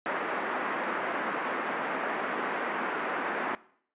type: band-pass noise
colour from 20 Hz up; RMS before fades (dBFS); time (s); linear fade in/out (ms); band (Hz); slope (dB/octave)
white; -32; 0.06-3.55; 0; 220 to 1800; 24
effects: noise-tail reverb RT60 0.6 s tail -20 dB re dry + resampled to 8000 Hz